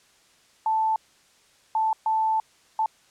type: tone bursts at uneven times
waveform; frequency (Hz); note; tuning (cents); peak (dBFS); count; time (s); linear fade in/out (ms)
sine; 880; A5; 0; -20; 4; 0.66-0.96 / 1.75-1.93 / 2.06-2.4 / 2.79-2.86; 2
effects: white hiss -59 dBFS RMS until 3.1 s + low-pass 8000 Hz 12 dB/octave